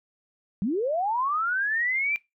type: linear sweep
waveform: sine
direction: up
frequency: 174.61 to 2384 Hz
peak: -23 dBFS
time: 0.62-2.16 s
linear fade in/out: 0 ms
effects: noise-tail reverb RT60 0.2 s tail -21 dB re dry